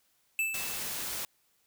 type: tone with exponential decay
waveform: square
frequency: 2637 Hz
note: E7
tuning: in tune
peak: -26 dBFS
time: 0.39-1.04 s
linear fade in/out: 1 ms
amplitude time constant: 140 ms
type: noise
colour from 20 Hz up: white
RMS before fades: -36 dBFS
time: 0.54-1.25 s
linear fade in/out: 2 ms
effects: white hiss -71 dBFS RMS until 1.66 s